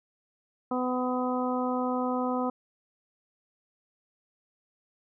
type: harmonic tone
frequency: 251.7 Hz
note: B3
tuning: 33 cents sharp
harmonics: 1 / 2 / 3 / 4 / 5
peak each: -29 / -32 / -34 / -35 / -36 dBFS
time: 0.71-2.5 s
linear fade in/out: 5 ms
effects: none